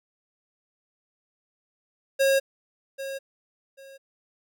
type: tone with echo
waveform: square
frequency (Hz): 543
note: C#5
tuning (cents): -36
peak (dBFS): -19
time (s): 2.19-2.4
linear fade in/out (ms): 20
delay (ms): 790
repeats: 2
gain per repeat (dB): -13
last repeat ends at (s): 3.98
effects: none

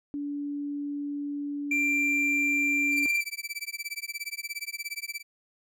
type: tone with pitch glide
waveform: sine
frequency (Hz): 287.9 to 285.9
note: D4 to D4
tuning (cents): -34 to -46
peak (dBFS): -30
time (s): 0.14-3.06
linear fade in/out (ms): 0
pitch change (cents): -12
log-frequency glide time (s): 1.66-1.95
type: tone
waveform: triangle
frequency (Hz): 2365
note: D7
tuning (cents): +12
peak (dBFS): -22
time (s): 1.71-3.21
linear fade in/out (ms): 5
type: tone with tremolo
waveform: sawtooth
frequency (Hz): 2324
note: D7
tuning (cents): -19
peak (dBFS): -27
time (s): 2.91-5.23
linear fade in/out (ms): 50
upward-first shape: sine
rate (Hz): 17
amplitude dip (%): 100
effects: none

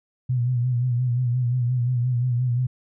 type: tone with vibrato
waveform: sine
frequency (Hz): 123.47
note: B2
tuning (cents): 0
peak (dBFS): -19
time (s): 0.29-2.67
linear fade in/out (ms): 10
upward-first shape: sine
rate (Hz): 5.7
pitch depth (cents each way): 62
effects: none

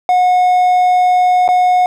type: tone with dropouts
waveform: triangle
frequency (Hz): 727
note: F#5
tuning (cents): -31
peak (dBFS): -6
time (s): 0.09-1.86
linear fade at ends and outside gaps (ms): 1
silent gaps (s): 1.479-1.488
effects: none

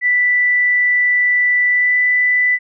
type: tone with pitch glide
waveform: sine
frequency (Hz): 1975.5 to 1988.1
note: B6 to B6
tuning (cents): 0 to +11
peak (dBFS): -11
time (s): 0.01-2.59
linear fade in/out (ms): 50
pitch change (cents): +11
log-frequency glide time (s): 1.69-1.97
effects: none

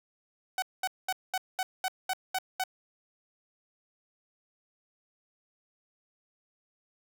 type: tone bursts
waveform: sawtooth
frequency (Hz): 750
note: F#5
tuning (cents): +23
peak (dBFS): -24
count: 9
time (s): 0.58-2.638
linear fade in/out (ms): 2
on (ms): 42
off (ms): 210
effects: 10-bit

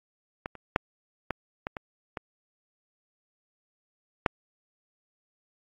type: clicks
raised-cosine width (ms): 0.5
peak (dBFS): -17 / -28 / -6 / -13 / -16 / -20 / -18 / -6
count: 8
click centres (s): 0.459 / 0.553 / 0.761 / 1.307 / 1.669 / 1.768 / 2.172 / 4.262
effects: AAC 64 kbps

